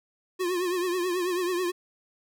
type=tone with vibrato; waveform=square; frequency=358.6 Hz; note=F4; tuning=46 cents sharp; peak=-26 dBFS; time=0.39-1.72 s; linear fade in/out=20 ms; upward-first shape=triangle; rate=9.2 Hz; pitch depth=88 cents each way; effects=none